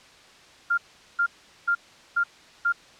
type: tone bursts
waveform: sine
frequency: 1396.9 Hz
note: F6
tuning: in tune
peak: -19 dBFS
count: 5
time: 0.7-2.725 s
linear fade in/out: 10 ms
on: 77 ms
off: 410 ms
effects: white hiss -51 dBFS RMS until 2.99 s + low-pass 5000 Hz 12 dB/octave